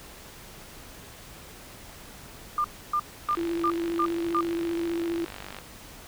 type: tone bursts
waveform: sine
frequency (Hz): 1200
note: D6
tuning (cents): +37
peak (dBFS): -22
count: 6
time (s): 2.58-4.408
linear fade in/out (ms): 2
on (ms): 63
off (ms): 290
type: click train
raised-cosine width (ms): 0.3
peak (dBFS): -22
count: 114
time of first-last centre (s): 3.29-5.587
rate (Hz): 49.2
type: tone with vibrato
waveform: sine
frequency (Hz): 337.3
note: E4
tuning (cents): +40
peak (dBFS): -26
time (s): 3.37-5.25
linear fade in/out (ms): 5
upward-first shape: sine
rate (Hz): 15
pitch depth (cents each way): 23
effects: pink hiss -46 dBFS RMS until 6.07 s